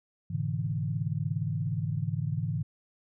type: tone cluster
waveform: sine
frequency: 105 / 125.7 / 142.5 / 162.1 Hz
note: G#2 / B2 / C#3 / E3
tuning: +19 / +31 / +48 / -29 cents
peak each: -33 / -36 / -33 / -33 dBFS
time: 0.3-2.63 s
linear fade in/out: 10 ms
effects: none